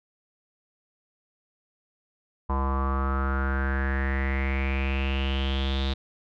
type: tone with low-pass filter sweep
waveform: square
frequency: 67.5 Hz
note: C#2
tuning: 45 cents flat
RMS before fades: -26 dBFS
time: 2.49-5.94 s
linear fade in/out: 10 ms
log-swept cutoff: 1000 to 3800 Hz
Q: 7.4
effects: none